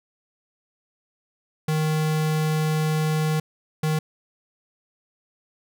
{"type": "tone bursts at uneven times", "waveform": "square", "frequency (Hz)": 155.56, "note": "D#3", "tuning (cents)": 0, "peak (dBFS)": -21, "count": 2, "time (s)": [[1.68, 3.4], [3.83, 3.99]], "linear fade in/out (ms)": 5, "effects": []}